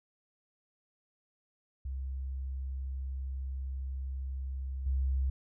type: tone with level steps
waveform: sine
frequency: 66.3 Hz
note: C2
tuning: 23 cents sharp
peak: -34 / -27 dBFS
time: 1.85-5.3 s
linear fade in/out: 5 ms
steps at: 4.86 s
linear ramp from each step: 5 ms
effects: none